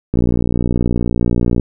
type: click train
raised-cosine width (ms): 3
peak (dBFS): -3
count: 88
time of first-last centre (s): 0.14-1.597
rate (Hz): 59.7
effects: none